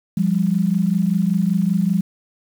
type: tone pair together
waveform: sine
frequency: 174.61 / 199.8 Hz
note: F3 / G3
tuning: 0 / +33 cents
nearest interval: major second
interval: 233 cents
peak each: -18 dBFS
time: 0.17-2.01 s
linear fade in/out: 5 ms
effects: 7-bit